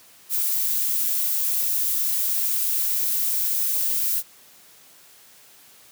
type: noise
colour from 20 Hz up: violet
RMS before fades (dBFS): -23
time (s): 0.29-4.23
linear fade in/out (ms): 50
effects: white hiss -51 dBFS RMS until 5.91 s + high-pass 80 Hz 12 dB/octave